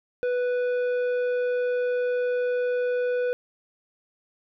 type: tone with tanh clipping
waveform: sine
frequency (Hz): 493.9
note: B4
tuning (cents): 0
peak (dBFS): -24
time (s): 0.23-3.33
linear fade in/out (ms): 0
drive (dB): 9
effects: none